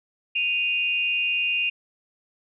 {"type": "tone pair together", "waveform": "sine", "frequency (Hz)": [2489, 2789], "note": ["D#7", "F7"], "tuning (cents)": [0, -3], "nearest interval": "major second", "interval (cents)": 197, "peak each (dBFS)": -24, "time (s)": [0.35, 1.7], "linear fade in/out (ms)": 10, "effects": []}